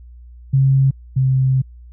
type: tone pair in turn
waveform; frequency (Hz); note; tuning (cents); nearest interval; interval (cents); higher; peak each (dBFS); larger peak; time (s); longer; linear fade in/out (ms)
sine; 134.9 / 131.59; C#3 / C3; -47 / +10; unison; 43; first; -10 / -12; first; 0.53-0.91 / 1.16-1.62; second; 10
effects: added 60 Hz sine -37 dBFS peak until 1.92 s